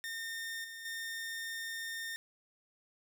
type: tone with level steps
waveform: sawtooth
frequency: 1822 Hz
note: A#6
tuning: 40 cents flat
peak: -35 / -41 / -35 dBFS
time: 0.04-2.16 s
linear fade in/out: 0 ms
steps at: 0.64 / 0.85 s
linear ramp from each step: 5 ms
effects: none